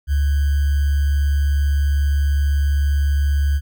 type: tone with sample-and-hold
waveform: sine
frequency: 71.2 Hz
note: C#2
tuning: 47 cents sharp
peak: -14 dBFS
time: 0.07-3.61 s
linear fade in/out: 50 ms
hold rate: 1575 Hz
effects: none